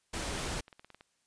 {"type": "noise", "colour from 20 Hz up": "pink", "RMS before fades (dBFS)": -36, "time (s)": [0.13, 0.61], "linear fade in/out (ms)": 10}
{"type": "clicks", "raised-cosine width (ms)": 0.3, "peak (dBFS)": -35, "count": 11, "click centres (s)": [0.407, 0.461, 0.518, 0.576, 0.681, 0.728, 0.795, 0.846, 0.903, 0.946, 1.009]}
{"effects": ["white hiss -75 dBFS RMS until 1.26 s", "resampled to 22050 Hz"]}